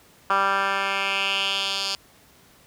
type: tone with band-pass filter sweep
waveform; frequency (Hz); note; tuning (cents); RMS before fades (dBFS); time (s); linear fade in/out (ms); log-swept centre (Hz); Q
10% pulse; 196; G3; 0; -24; 0.3-1.95; 2; 1300 to 4500; 2.9
effects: pink hiss -54 dBFS RMS until 2.66 s + high-pass 60 Hz 12 dB/octave